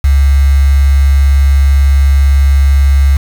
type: tone with quantisation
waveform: sine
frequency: 69 Hz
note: C#2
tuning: 7 cents flat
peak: -4 dBFS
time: 0.04-3.17 s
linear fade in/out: 5 ms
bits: 4
effects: none